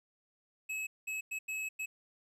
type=tone bursts at uneven times; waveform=square; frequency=2577 Hz; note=E7; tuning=40 cents flat; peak=-36 dBFS; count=5; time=0.69-0.87 / 1.07-1.21 / 1.31-1.39 / 1.48-1.69 / 1.79-1.86 s; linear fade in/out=10 ms; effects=low-pass 12000 Hz 12 dB/octave + 12-bit